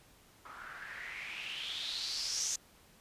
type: noise with low-pass filter sweep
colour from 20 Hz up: blue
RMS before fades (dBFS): -40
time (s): 0.45-2.56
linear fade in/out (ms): 5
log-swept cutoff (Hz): 1200 to 6600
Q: 5.5
effects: pink hiss -62 dBFS RMS until 3 s + resampled to 32000 Hz